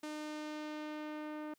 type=tone with low-pass filter sweep; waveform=sawtooth; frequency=303.8 Hz; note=D#4; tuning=41 cents flat; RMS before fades=-43 dBFS; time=0.03-1.54 s; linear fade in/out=5 ms; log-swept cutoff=9900 to 1600 Hz; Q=0.76; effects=white hiss -75 dBFS RMS until 1.58 s